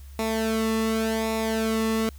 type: tone with flanger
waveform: sawtooth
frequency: 222.1 Hz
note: A3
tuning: 16 cents sharp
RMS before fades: -25 dBFS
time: 0.19-2.09 s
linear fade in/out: 0 ms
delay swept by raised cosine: 0.64 to 1.32 ms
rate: 0.88 Hz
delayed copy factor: -0.7
effects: added 69 Hz sine -40 dBFS peak until 2.18 s + white hiss -56 dBFS RMS until 2.18 s